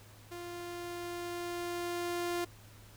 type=tone with level ramp; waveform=sawtooth; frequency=348.7 Hz; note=F4; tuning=3 cents flat; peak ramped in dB=-38 to -28 dBFS; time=0.31-2.45 s; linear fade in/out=10 ms; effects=added 105 Hz sine -55 dBFS peak until 2.96 s + pink hiss -58 dBFS RMS until 2.96 s